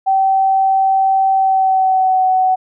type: tone with pitch glide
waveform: sine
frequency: 771 to 749.1 Hz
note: G5 to F#5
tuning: -29 to +21 cents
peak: -10 dBFS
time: 0.06-2.56 s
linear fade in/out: 20 ms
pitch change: -50 cents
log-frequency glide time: 1.34-2.25 s
effects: none